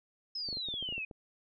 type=exponential sweep; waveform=sine; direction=down; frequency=5230 to 2485 Hz; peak=-35 dBFS; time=0.35-1.05 s; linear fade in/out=5 ms
type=clicks; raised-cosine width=2 ms; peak=-33 dBFS; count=10; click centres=0.488 / 0.528 / 0.571 / 0.686 / 0.74 / 0.826 / 0.889 / 0.925 / 0.98 / 1.112 s
effects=none